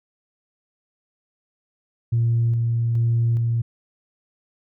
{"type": "tone with tremolo", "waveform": "sine", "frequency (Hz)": 116.54, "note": "A#2", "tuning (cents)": 0, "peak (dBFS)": -15, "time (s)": [2.12, 3.62], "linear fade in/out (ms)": 10, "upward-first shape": "square", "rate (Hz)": 1.2, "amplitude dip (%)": 25, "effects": ["tanh soft clip ceiling -13 dBFS"]}